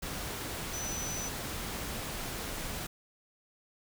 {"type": "tone in noise", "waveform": "sine", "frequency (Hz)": 5990, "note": "F#8", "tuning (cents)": 20, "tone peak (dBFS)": -37, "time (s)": [0.73, 1.29], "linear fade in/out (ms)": 10, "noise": "pink", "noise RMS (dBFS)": -38, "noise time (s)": [0.02, 2.87], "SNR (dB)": -2, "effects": []}